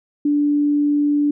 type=tone; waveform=sine; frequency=291.9 Hz; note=D4; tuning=10 cents flat; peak=-14 dBFS; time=0.25-1.31 s; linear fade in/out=5 ms; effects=none